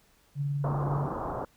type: tone with tremolo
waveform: sine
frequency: 142.3 Hz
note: C#3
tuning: 46 cents sharp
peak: -26 dBFS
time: 0.35-1.09 s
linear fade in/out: 50 ms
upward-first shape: sine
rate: 20 Hz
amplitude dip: 25%
type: low-pass noise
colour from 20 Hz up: white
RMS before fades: -34 dBFS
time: 0.64-1.45 s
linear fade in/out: 2 ms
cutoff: 1200 Hz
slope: 48 dB/octave
effects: pink hiss -64 dBFS RMS until 1.56 s